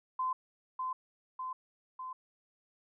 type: tone with echo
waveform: sine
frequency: 1029 Hz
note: C6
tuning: 29 cents flat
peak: -30 dBFS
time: 0.19-0.33 s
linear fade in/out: 5 ms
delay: 600 ms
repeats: 3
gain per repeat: -3 dB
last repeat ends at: 2.13 s
effects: none